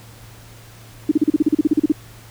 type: tone bursts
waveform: sine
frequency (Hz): 303.7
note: D#4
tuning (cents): -42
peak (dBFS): -10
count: 14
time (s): 1.09-1.921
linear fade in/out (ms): 5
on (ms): 25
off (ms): 37
effects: added 113 Hz sine -42 dBFS peak until 2.3 s + pink hiss -45 dBFS RMS until 2.3 s